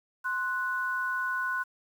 sine tone pair together, 1046.5 / 1480 Hz, C6 / F#6, 0 / 0 cents, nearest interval tritone, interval 600 cents, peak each -33 / -29 dBFS, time 0.24-1.64 s, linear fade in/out 20 ms, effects 9-bit

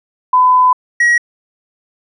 sine / triangle tone pair in turn, 1007 / 1904.8 Hz, B5 / A#6, +33 / +37 cents, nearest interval major seventh, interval 1104 cents, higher second, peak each -6 dBFS, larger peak neither, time 0.33-0.73 / 1-1.18 s, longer first, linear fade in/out 5 ms, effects resampled to 22050 Hz

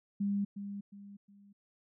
sine tone with echo, 201 Hz, G3, 44 cents sharp, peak -29 dBFS, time 0.2-0.45 s, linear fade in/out 10 ms, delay 360 ms, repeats 3, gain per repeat -9 dB, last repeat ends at 1.53 s, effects none

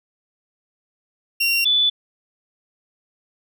30% pulse / sine tone pair in turn, 2754 / 3477 Hz, F7 / A7, -25 / -21 cents, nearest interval major third, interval 404 cents, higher second, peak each -14 dBFS, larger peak neither, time 1.4-1.65 / 1.65-1.9 s, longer neither, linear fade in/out 10 ms, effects none

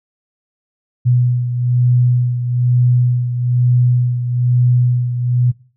sine beating tone pair, 123.1 / 124.2 Hz, B2 / B2, -5 / +10 cents, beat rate 1.1 Hz, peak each -12 / -19 dBFS, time 1.05-5.52 s, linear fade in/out 20 ms, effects noise-tail reverb RT60 0.4 s tail -20 dB re dry

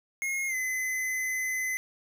square tone with pitch glide, 2154 to 2033 Hz, C7 to B6, +50 to +50 cents, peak -29 dBFS, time 0.22-1.77 s, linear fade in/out 0 ms, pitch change -100 cents, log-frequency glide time 0.47-0.55 s, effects none

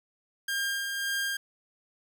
sawtooth tone with tremolo, 1606 Hz, G6, 41 cents sharp, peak -24 dBFS, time 0.48-1.37 s, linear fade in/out 5 ms, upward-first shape sine, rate 1.8 Hz, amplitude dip 35%, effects none

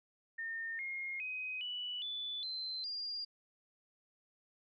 sine tone with pitch steps, 1821 / 2141 / 2516 / 2958 / 3478 / 4088 / 4806 Hz, A#6 / C7 / D#7 / F#7 / A7 / C8 / D8, -41 / +39 / +19 / -1 / -21 / -41 / +39 cents, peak -38 dBFS, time 0.38-3.25 s, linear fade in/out 10 ms, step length 410 ms, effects none

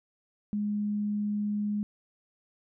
sine tone, 207.7 Hz, G#3, in tune, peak -27 dBFS, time 0.53-1.83 s, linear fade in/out 0 ms, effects none

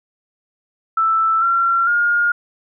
sine tone with pitch steps, 1323 / 1366 / 1421 Hz, E6 / F6 / F6, +6 / -39 / +30 cents, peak -13 dBFS, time 0.97-2.32 s, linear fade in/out 5 ms, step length 450 ms, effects none

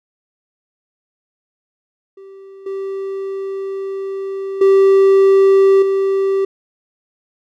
triangle tone with level steps, 389.1 Hz, G4, 13 cents flat, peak -33 / -19 / -5 / -11 dBFS, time 2.17-6.45 s, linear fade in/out 5 ms, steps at 2.66 / 4.61 / 5.82 s, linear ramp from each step 5 ms, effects none

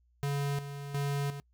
square tone with tremolo, 141.7 Hz, C#3, 38 cents sharp, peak -30 dBFS, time 0.23-1.4 s, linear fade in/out 0 ms, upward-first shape square, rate 1.4 Hz, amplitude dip 65%, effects noise-tail reverb RT60 0.1 s tail -25 dB re dry + added 60 Hz sine -65 dBFS peak until 1.53 s

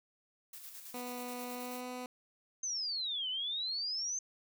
blue noise with tremolo, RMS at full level -48 dBFS, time 0.53-1.81 s, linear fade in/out 5 ms, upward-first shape square, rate 9.3 Hz, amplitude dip 40%
15% pulse tone with pitch glide, 246.6 to 250.2 Hz, B3 to B3, -2 to +23 cents, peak -34 dBFS, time 0.94-2.06 s, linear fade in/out 2 ms, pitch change +25 cents, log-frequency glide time 1.53-1.85 s
sine exponential two-way sweep, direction down then up, 6330 to 2960 to 6330 Hz, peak -34 dBFS, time 2.63-4.19 s, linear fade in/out 5 ms, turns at 3.29 s
effects none

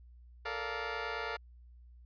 15% pulse chord, Bb major seventh, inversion third, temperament just, 437 / 466.2 / 582.7 / 699.2 Hz, A4 / Bb4 / D5 / F5, -12 / 0 / -14 / +2 cents, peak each -35 / -35 / -38 / -36 dBFS, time 0.45-1.37 s, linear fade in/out 10 ms, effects added 60 Hz sine -53 dBFS peak until 2.05 s + resampled to 11025 Hz

